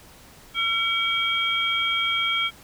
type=tone cluster; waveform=sine; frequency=1358 / 2276 / 3236 Hz; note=F6 / C#7 / G#7; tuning=-49 / +45 / -46 cents; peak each=-28 / -25 / -24 dBFS; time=0.54-2.51 s; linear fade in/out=50 ms; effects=pink hiss -49 dBFS RMS until 2.63 s